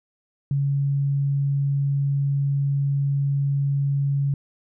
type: tone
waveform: sine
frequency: 140 Hz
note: C#3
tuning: 18 cents sharp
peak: -19 dBFS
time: 0.51-4.34 s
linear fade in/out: 2 ms
effects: none